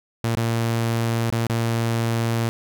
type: tone with dropouts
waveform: sawtooth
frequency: 115.4 Hz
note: A#2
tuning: 17 cents flat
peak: -16 dBFS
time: 0.24-2.49 s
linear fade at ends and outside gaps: 0 ms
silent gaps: 0.352-0.371 / 1.301-1.325 / 1.468-1.498 s
effects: none